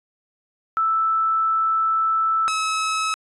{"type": "tone pair in turn", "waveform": ["sine", "sawtooth"], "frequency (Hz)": [1318.5, 1290.6], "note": ["E6", "E6"], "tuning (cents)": [0, -37], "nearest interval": "unison", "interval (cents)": 37, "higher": "first", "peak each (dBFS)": -17, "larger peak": "neither", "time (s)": [[0.77, 2.48], [2.48, 3.14]], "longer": "first", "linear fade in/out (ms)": 0, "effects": ["resampled to 24000 Hz"]}